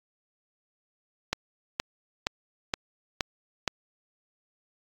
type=click train; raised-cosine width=0.2 ms; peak=-8 dBFS; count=6; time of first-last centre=1.33-3.677 s; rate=2.13 Hz; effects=AAC 64 kbps